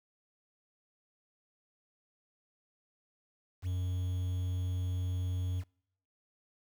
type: tone with quantisation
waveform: triangle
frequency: 90.9 Hz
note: F#2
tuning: 30 cents flat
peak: -29 dBFS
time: 3.62-5.64 s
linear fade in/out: 50 ms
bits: 9
effects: noise-tail reverb RT60 0.7 s tail -26 dB re dry